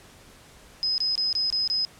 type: tone bursts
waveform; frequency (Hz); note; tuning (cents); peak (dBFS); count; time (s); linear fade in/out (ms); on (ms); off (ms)
sine; 5060; D#8; +28; -22; 6; 0.83-1.85; 0; 150; 24
effects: pink hiss -51 dBFS RMS until 1.99 s + low-pass 11000 Hz 12 dB/octave